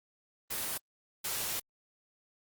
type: noise bursts at uneven times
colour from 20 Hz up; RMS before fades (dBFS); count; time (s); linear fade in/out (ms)
white; -35; 2; 0.5-0.78 / 1.24-1.6; 10
effects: Opus 24 kbps